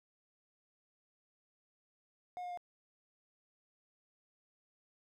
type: tone with pitch steps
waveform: triangle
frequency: 720 / 713.8 / 707.6 Hz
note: F#5 / F5 / F5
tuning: -47 / +38 / +23 cents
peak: -38 dBFS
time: 2.37-2.574 s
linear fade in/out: 0 ms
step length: 68 ms
effects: none